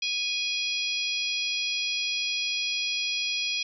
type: harmonic tone with a mistuned harmonic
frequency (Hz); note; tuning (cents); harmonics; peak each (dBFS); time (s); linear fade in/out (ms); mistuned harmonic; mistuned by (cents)
827; G#5; -8; 3 / 4 / 5 / 6 / 7; -30 / -31 / -36 / -34 / -38; 0.02-3.63; 5; 7; -28
effects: none